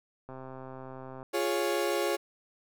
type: click train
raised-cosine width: 1 ms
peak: -30 dBFS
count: 124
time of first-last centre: 0.29-1.229 s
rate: 131 Hz
type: chord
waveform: 35% pulse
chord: Db major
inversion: first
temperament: equal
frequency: 349.2 / 415.3 / 554.4 Hz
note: F4 / Ab4 / Db5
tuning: 0 / 0 / 0 cents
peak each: -30 dBFS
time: 1.33-2.17 s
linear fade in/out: 20 ms
effects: none